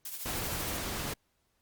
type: noise with tremolo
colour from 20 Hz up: blue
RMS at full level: -38 dBFS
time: 0.05-0.77 s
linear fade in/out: 5 ms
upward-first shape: sine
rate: 13 Hz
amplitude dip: 55%
type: noise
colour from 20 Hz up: pink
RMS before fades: -36 dBFS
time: 0.25-1.14 s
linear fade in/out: 10 ms
effects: pink hiss -75 dBFS RMS until 1.61 s + Opus 48 kbps